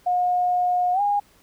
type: tone with pitch glide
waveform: sine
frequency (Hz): 719 to 816.4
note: F#5 to G#5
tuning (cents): -50 to -30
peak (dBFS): -18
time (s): 0.06-1.2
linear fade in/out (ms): 10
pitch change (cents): +220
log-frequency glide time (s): 0.93-1.01
effects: pink hiss -57 dBFS RMS until 1.42 s